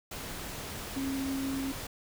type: tone in noise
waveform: sine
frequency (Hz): 270.2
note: C#4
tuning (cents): -44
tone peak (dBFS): -31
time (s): 0.96-1.72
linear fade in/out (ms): 5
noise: pink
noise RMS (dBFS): -40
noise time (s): 0.11-1.87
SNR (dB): +6
effects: none